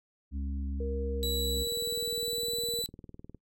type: harmonic tone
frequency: 68.9 Hz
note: C#2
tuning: 10 cents flat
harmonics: 1 / 3 / 4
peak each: -32 / -42 / -44 dBFS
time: 0.31-1.66 s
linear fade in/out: 50 ms
type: tone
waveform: sine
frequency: 469.4 Hz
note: A#4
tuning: 12 cents sharp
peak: -34 dBFS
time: 0.8-2.82 s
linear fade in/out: 5 ms
type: tone with pitch glide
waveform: sawtooth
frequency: 3930 to 3971 Hz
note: B7 to B7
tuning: -9 to +9 cents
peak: -29 dBFS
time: 1.23-2.86 s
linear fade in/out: 0 ms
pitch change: +18 cents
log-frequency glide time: 1.37-2.63 s
type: click train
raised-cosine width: 3 ms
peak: -33 dBFS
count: 36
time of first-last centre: 1.57-3.347 s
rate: 19.7 Hz
effects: noise-tail reverb RT60 0.1 s tail -22 dB re dry